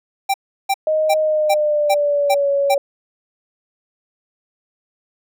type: tone bursts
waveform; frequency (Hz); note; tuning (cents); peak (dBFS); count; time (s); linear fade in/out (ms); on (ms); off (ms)
square; 784; G5; 0; -15; 7; 0.29-2.747; 10; 51; 350
type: tone with pitch glide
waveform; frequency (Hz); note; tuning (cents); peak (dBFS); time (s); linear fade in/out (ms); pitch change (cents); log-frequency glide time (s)
sine; 622.3 to 560.8; D#5 to C#5; 0 to +20; -14; 0.87-2.78; 2; -180; 1.2-2.51
effects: none